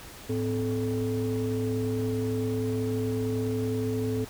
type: tone cluster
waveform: sine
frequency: 108.2 / 255.9 / 434.3 Hz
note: A2 / C4 / A4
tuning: -29 / -38 / -23 cents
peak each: -29 dBFS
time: 0.29-4.25 s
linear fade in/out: 10 ms
effects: tanh soft clip ceiling -20 dBFS + pink hiss -45 dBFS RMS until 4.29 s